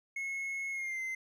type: tone with pitch glide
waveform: triangle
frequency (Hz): 2178 to 2070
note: C#7 to C7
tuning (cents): -31 to -19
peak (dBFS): -33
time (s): 0.16-1.15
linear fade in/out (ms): 5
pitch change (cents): -88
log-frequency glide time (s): 0.71-1.01
effects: none